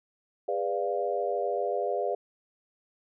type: chord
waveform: sine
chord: G# diminished seventh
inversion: none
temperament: equal with one note detuned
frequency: 406.8 / 493.9 / 587.3 / 698.5 Hz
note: G#4 / B4 / D5 / F5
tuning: -36 / 0 / 0 / 0 cents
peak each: -32 dBFS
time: 0.48-2.15 s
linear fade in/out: 5 ms
effects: none